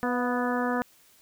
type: harmonic tone with a mistuned harmonic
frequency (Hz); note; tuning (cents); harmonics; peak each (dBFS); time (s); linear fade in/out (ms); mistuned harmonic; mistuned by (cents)
246.9; B3; 0; 1 / 2 / 3 / 4 / 5 / 6 / 7; -28 / -31 / -33 / -34 / -35 / -36 / -36; 0.03-0.82; 0; 3; -34
effects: white hiss -59 dBFS RMS until 1.21 s